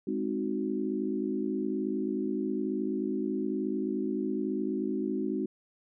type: chord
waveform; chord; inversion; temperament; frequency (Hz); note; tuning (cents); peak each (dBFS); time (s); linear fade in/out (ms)
sine; Ab dominant seventh; none; equal; 207.7 / 261.6 / 311.1 / 370; Ab3 / C4 / Eb4 / Gb4; 0 / 0 / 0 / 0; -34; 0.07-5.46; 5
effects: none